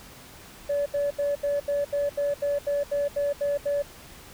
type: tone bursts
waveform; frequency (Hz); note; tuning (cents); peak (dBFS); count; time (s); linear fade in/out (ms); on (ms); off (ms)
sine; 573; D5; -43; -21; 13; 0.69-3.824; 10; 170; 77
effects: tanh soft clip ceiling -20 dBFS + pink hiss -47 dBFS RMS until 4.33 s